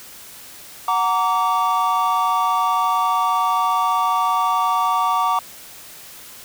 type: chord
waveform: triangle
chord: Gb augmented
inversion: none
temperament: just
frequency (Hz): 740 / 925 / 1156.2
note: Gb5 / Bb5 / D6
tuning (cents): 0 / -14 / -27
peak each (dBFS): -21 / -19 / -17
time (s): 0.88-5.39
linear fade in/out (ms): 2
effects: white hiss -40 dBFS RMS until 6.44 s